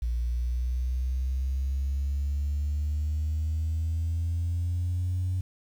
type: exponential sweep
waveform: sine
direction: up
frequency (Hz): 58.27 to 92.5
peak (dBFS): -24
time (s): 0.02-5.41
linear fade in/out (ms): 5
effects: tanh soft clip ceiling -22 dBFS + 9-bit